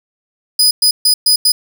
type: tone bursts at uneven times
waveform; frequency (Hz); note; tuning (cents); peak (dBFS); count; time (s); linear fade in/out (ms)
sawtooth; 4978; D#8; 0; -5; 5; 0.59-0.71 / 0.82-0.91 / 1.05-1.14 / 1.26-1.36 / 1.45-1.52; 5
effects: none